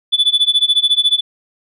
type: tone with tremolo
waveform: sine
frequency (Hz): 3469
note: A7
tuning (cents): -25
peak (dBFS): -5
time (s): 0.12-1.21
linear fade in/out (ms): 20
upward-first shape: sine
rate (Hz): 14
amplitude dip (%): 95
effects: tanh soft clip ceiling -7 dBFS